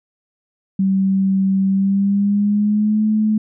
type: tone with pitch glide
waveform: sine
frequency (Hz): 192.7 to 215.1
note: G3 to A3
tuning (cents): -29 to -39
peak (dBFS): -13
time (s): 0.79-3.38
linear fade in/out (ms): 5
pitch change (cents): +190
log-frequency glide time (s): 1.68-3.04
effects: none